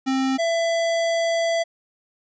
square tone pair in turn, 265 / 667.8 Hz, C4 / E5, +22 / +22 cents, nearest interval octave + major third, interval 1600 cents, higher second, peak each -20 dBFS, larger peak neither, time 0.06-0.38 / 0.38-1.64 s, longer second, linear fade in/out 20 ms, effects resampled to 16000 Hz

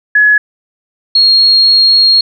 sine tone pair in turn, 1693 / 4276 Hz, G#6 / C8, +33 / +37 cents, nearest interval octave + major third, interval 1604 cents, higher second, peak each -4 dBFS, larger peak neither, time 0.15-0.38 / 1.15-2.21 s, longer second, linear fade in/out 5 ms, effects none

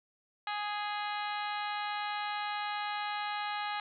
harmonic tone with a mistuned harmonic, 415.3 Hz, G#4, in tune, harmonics 2 / 3 / 4 / 5 / 6 / 7 / 8 / 9 / 10, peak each -36 / -40 / -42 / -44 / -46 / -47 / -48 / -49 / -50 dBFS, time 0.47-3.8 s, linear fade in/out 2 ms, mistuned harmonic 9, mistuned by +45 cents, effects none

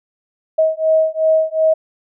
sine beating tone pair, 634 / 636.7 Hz, D#5 / D#5, +32 / +40 cents, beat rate 2.7 Hz, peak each -15 dBFS, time 0.58-1.74 s, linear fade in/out 10 ms, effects none

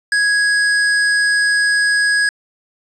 square tone, 1661.2 Hz, G#6, in tune, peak -13 dBFS, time 0.12-2.29 s, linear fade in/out 2 ms, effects resampled to 24000 Hz + 7-bit

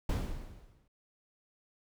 brown noise with exponential decay, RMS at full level -28 dBFS, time 0.09-0.88 s, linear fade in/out 5 ms, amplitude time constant 170 ms, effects none

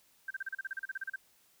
sine tone bursts, 1568 Hz, G6, in tune, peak -34 dBFS, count 15, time 0.28-1.16 s, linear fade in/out 5 ms, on 26 ms, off 35 ms, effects white hiss -67 dBFS RMS until 1.6 s

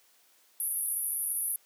white band-pass noise, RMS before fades -32 dBFS, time 0.6-1.56 s, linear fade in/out 2 ms, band 10000 to 12000 Hz, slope 96 dB/octave, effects white hiss -64 dBFS RMS until 1.65 s + high-pass 300 Hz 12 dB/octave

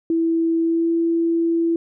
sine tone with pitch glide, 329.6 to 333.6 Hz, E4 to E4, 0 to +21 cents, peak -16 dBFS, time 0.1-1.76 s, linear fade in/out 2 ms, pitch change +21 cents, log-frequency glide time 0.61-0.9 s, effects none

